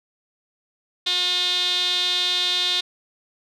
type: tone with band-pass filter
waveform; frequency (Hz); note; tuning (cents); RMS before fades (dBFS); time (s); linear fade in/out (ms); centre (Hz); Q
sawtooth; 359.2; F4; +49; -22; 1.06-2.81; 10; 3700; 7.9
effects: none